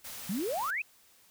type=band-stop noise; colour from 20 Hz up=white; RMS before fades=-43 dBFS; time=0.04-0.71 s; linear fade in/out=10 ms; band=310 to 440 Hz; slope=96 dB/octave
type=exponential sweep; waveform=sine; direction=up; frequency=173.2 to 2659 Hz; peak=-30 dBFS; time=0.29-0.82 s; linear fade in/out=5 ms
effects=white hiss -62 dBFS RMS until 1.3 s